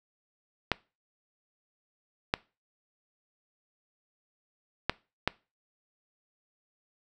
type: clicks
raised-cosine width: 0.3 ms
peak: -8 dBFS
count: 4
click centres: 0.717 / 2.339 / 4.896 / 5.276 s
effects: noise-tail reverb RT60 0.3 s tail -22 dB re dry